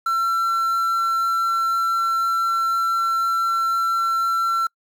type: tone with quantisation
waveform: triangle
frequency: 1351 Hz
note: E6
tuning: 42 cents sharp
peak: -16 dBFS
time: 0.06-4.67 s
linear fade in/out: 5 ms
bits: 7
effects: noise-tail reverb RT60 0.1 s tail -26 dB re dry